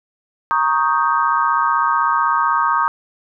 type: chord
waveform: sine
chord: Eb dominant seventh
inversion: second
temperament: equal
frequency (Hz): 932.3 / 1108.7 / 1244.5 / 1568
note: Bb5 / Db6 / Eb6 / G6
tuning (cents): 0 / 0 / 0 / 0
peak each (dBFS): -19 / -19 / -18 / -23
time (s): 0.51-2.88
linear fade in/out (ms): 0
effects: none